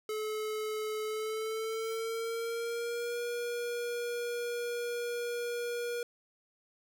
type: tone with pitch glide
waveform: square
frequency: 430.8 to 478 Hz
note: A4 to A#4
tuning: -37 to +43 cents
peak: -34 dBFS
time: 0.09-6.03 s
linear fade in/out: 2 ms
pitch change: +180 cents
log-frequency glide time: 1.04-3.2 s
effects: none